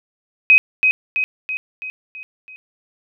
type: tone with echo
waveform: sine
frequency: 2524 Hz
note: D#7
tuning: 24 cents sharp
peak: -6 dBFS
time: 0.5-0.58 s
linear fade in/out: 0 ms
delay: 330 ms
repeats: 6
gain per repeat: -5 dB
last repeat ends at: 2.56 s
effects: none